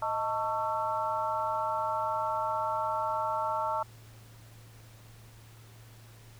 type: harmonic tone with a mistuned harmonic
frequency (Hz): 222.9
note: A3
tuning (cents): +23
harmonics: 3 / 4 / 5 / 6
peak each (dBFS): -35 / -31 / -36 / -35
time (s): 0.02-3.83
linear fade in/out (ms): 5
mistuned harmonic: 3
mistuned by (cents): -110
effects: added 112 Hz sine -51 dBFS peak until 6.39 s + pink hiss -57 dBFS RMS until 6.39 s